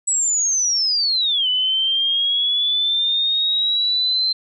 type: linear two-way sweep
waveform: sine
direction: down then up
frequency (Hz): 7902 to 2983 to 4118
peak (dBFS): -16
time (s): 0.07-4.33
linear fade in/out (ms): 10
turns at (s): 1.48
effects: none